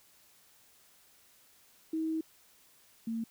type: tone pair in turn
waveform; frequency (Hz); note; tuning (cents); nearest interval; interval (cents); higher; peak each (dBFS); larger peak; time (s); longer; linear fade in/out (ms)
sine; 319.5 / 227; D#4 / A#3; +46 / -46; tritone; 592; first; -30 / -32; first; 1.93-2.21 / 3.07-3.24; first; 5
effects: white hiss -63 dBFS RMS until 3.3 s